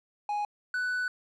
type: tone pair in turn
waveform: triangle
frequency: 830 / 1490.5 Hz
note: G#5 / F#6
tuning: -1 / +12 cents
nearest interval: minor seventh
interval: 1013 cents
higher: second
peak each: -26 / -26 dBFS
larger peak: neither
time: 0.29-0.45 / 0.74-1.08 s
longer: second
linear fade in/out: 2 ms
effects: resampled to 22050 Hz + 11-bit